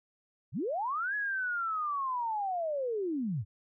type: linear two-way sweep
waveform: sine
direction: up then down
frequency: 85.9 to 1700 to 85.9 Hz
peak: -30 dBFS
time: 0.52-3.45 s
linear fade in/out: 50 ms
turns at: 1.15 s
effects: none